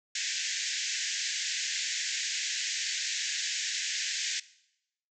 white band-pass noise, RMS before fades -33 dBFS, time 0.15-4.4 s, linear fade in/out 5 ms, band 1600 to 7400 Hz, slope 96 dB/octave, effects noise-tail reverb RT60 0.8 s tail -19 dB re dry

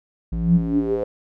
square tone with band-pass filter sweep, 56.3 Hz, A1, 40 cents sharp, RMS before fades -20 dBFS, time 0.32-1.04 s, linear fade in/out 5 ms, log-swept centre 110 to 510 Hz, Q 9.6, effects none

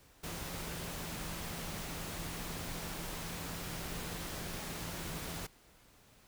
sine tone in noise, 168.4 Hz, E3, 37 cents sharp, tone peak -48 dBFS, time 0.23-5.47 s, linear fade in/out 10 ms, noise pink, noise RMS -42 dBFS, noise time 0.23-5.47 s, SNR -9 dB, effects pink hiss -63 dBFS RMS until 6.27 s

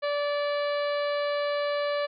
harmonic tone, 580 Hz, D5, 22 cents flat, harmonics 1 / 2 / 3 / 4 / 5 / 6 / 7 / 8, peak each -26 / -34 / -37 / -41 / -43 / -47 / -42 / -49 dBFS, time 0.02-2.07 s, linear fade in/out 20 ms, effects none

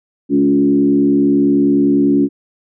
sine tone with frequency modulation, 282.4 Hz, C#4, 32 cents sharp, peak -9 dBFS, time 0.29-2.29 s, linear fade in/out 50 ms, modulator 70.3 Hz, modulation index 0.91, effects none

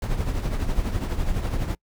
brown noise with tremolo, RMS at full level -22 dBFS, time 0.02-1.75 s, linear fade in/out 2 ms, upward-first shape triangle, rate 12 Hz, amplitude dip 65%, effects noise-tail reverb RT60 0.1 s tail -26 dB re dry

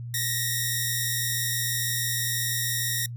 5% pulse tone pair together, 1831 / 1917.2 Hz, A#6 / A#6, -32 / +48 cents, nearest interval minor second, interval 80 cents, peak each -18 dBFS, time 0.14-3.06 s, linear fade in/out 2 ms, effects noise-tail reverb RT60 0.1 s tail -25 dB re dry + added 119 Hz sine -33 dBFS peak until 3.16 s

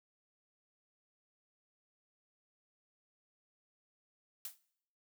blue noise with exponential decay, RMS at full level -39 dBFS, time 4.45-4.59 s, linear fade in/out 2 ms, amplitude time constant 30 ms, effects noise-tail reverb RT60 0.7 s tail -21 dB re dry

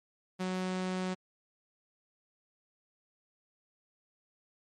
sawtooth tone, 185 Hz, F#3, in tune, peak -28 dBFS, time 0.39-1.15 s, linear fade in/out 20 ms, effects low-pass 7000 Hz 12 dB/octave + MP3 64 kbps

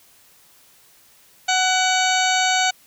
harmonic tone with a mistuned harmonic, 744 Hz, F#5, 9 cents sharp, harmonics 1 / 2 / 3 / 4 / 5 / 6 / 8 / 9 / 10, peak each -20 / -23 / -25 / -26 / -27 / -28 / -29 / -30 / -30 dBFS, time 1.48-2.71 s, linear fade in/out 10 ms, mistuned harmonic 3, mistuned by +39 cents, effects white hiss -53 dBFS RMS until 2.86 s

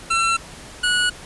25% pulse tone pair in turn, 1348 / 1463.4 Hz, E6 / F#6, +38 / -20 cents, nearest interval minor second, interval 142 cents, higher second, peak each -13 dBFS, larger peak neither, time 0.1-0.37 / 0.83-1.1 s, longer neither, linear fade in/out 10 ms, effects pink hiss -39 dBFS RMS until 1.25 s + resampled to 24000 Hz

